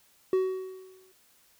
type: tone with exponential decay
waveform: triangle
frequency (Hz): 375.4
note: F#4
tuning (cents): +25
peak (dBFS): -18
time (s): 0.33-1.12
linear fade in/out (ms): 2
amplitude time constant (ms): 170
effects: white hiss -63 dBFS RMS until 1.59 s